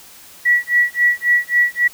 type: tone with tremolo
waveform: sine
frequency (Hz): 1939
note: B6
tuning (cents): -32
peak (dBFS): -9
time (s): 0.45-1.88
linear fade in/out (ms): 10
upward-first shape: sine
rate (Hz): 3.7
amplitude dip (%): 100
effects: white hiss -42 dBFS RMS until 1.93 s